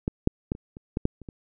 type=clicks; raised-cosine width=3 ms; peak=-12 / -6 / -13 / -27 / -28 / -13 / -9 / -30 / -25 dBFS; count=9; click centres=0.079 / 0.274 / 0.519 / 0.551 / 0.769 / 0.971 / 1.054 / 1.217 / 1.288 s; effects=none